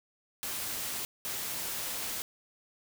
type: noise bursts at uneven times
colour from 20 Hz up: white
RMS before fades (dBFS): -36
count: 2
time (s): 0.43-1.05 / 1.25-2.22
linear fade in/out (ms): 0
effects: none